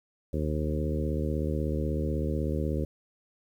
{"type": "harmonic tone with a mistuned harmonic", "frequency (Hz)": 76.2, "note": "D#2", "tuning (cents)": -36, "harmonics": [1, 2, 3, 4, 5, 6, 7], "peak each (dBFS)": [-30, -33, -35, -36, -37, -38, -38], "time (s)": [0.33, 2.85], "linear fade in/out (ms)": 5, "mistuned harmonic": 1, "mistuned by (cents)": -20, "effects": ["10-bit"]}